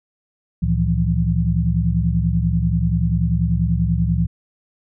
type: tone cluster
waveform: sine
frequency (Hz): 68.8 / 113.1 / 162.8 / 173.1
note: C#2 / A2 / E3 / F3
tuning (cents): -12 / +48 / -21 / -15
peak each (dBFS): -21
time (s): 0.62-4.27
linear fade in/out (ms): 10
effects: none